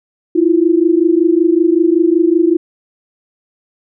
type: tone pair together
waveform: sine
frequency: 323.9 / 349.2 Hz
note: E4 / F4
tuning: -30 / 0 cents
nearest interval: minor second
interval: 130 cents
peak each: -11 dBFS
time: 0.35-2.57 s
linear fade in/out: 10 ms
effects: none